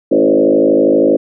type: tone with frequency modulation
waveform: sine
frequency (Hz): 415.3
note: G#4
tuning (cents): 0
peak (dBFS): -7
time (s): 0.11-1.17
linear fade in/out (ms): 10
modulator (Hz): 52.6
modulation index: 3
effects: none